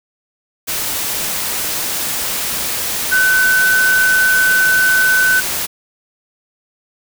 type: tone in noise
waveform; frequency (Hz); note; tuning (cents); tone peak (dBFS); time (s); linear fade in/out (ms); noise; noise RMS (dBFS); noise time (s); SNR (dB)
sine; 1512; F#6; +37; -10; 3.11-5.41; 20; white; -20; 0.67-5.67; +7
effects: none